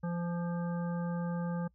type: harmonic tone with a mistuned harmonic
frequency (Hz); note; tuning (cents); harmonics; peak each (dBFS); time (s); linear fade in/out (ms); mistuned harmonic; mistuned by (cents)
172.4; F3; -22; 1 / 3 / 5 / 7 / 9; -32 / -42 / -46 / -49 / -51; 0.03-1.68; 10; 9; +28
effects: noise-tail reverb RT60 0.1 s tail -26 dB re dry + added 60 Hz sine -66 dBFS peak until 1.74 s